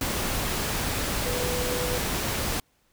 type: tone in noise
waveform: sine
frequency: 494.7 Hz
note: B4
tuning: 3 cents sharp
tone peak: -30 dBFS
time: 1.26-1.98 s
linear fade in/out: 2 ms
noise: pink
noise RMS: -28 dBFS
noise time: 0.01-2.6 s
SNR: -5 dB
effects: pink hiss -67 dBFS RMS until 2.92 s